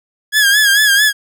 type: tone with vibrato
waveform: sawtooth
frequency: 1661.2 Hz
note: G#6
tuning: in tune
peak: -5 dBFS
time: 0.32-1.13 s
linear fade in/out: 50 ms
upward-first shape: sine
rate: 4.5 Hz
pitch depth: 74 cents each way
effects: none